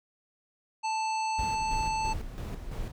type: harmonic tone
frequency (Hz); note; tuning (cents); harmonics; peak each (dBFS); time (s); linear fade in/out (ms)
880; A5; 0; 1 / 3 / 5 / 7 / 9; -28 / -38 / -42 / -45 / -47; 0.83-2.14; 20
type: noise with tremolo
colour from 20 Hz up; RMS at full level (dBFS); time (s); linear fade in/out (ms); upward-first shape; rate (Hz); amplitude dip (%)
brown; -34; 1.38-2.92; 10; square; 3; 50
effects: none